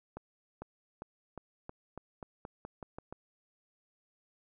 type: accelerating click train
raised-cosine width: 1 ms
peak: -28 dBFS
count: 12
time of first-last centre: 0.17-3.126 s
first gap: 450 ms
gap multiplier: 0.89
effects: none